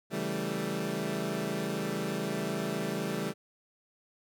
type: chord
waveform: 20% pulse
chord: A dominant seventh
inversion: first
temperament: equal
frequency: 138.59 / 164.81 / 196 / 220 Hz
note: C#3 / E3 / G3 / A3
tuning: 0 / 0 / 0 / 0 cents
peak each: -35 / -32 / -30 / -32 dBFS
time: 0.1-3.34 s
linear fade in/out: 50 ms
effects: none